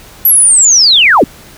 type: linear sweep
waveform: sine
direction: down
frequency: 11940 to 177.8 Hz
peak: -3 dBFS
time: 0.25-1.24 s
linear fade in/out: 2 ms
effects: pink hiss -36 dBFS RMS until 1.57 s